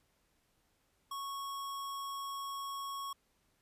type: tone with sample-and-hold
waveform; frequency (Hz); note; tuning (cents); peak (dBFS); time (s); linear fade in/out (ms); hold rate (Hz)
sine; 1105; C#6; -6; -38; 1.11-3.13; 5; 4410
effects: pink hiss -75 dBFS RMS until 3.61 s + resampled to 32000 Hz